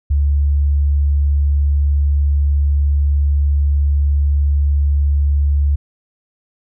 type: tone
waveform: sine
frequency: 71.6 Hz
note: D2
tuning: 43 cents flat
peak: -11 dBFS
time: 0.1-5.76 s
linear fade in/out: 10 ms
effects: none